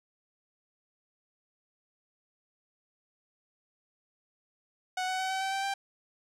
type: tone with pitch steps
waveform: sawtooth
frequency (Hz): 740 / 747.7 / 755.5 / 763.4 / 771.4 / 779.5 / 787.6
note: F#5 / F#5 / F#5 / G5 / G5 / G5 / G5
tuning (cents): 0 / +18 / +36 / -46 / -28 / -10 / +8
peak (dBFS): -26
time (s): 4.97-5.74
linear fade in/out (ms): 5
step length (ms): 110
effects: low-pass 8000 Hz 12 dB/octave